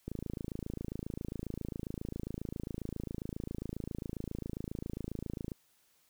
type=click train; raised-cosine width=3 ms; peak=-25 dBFS; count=150; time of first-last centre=0.08-5.518 s; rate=27.4 Hz; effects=white hiss -70 dBFS RMS until 6.09 s